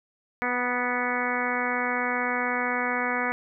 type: harmonic tone with a mistuned harmonic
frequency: 246.9 Hz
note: B3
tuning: in tune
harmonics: 1 / 2 / 3 / 4 / 5 / 6 / 7 / 8 / 9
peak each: -33 / -33 / -33 / -33 / -33 / -33 / -33 / -33 / -33 dBFS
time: 0.42-3.32 s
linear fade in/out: 0 ms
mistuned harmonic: 4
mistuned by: -17 cents
effects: none